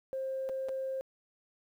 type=tone with dropouts; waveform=sine; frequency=530 Hz; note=C5; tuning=22 cents sharp; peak=-32 dBFS; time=0.13-1.01 s; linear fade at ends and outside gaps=0 ms; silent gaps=0.49-0.495 / 0.686-0.691 s; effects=tanh soft clip ceiling -28 dBFS + 11-bit